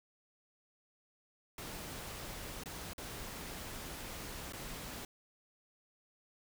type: noise with dropouts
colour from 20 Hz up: pink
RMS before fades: -45 dBFS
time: 1.58-5.05 s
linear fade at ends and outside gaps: 2 ms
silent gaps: 2.636-2.658 / 2.934-2.98 / 4.524-4.533 s
effects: none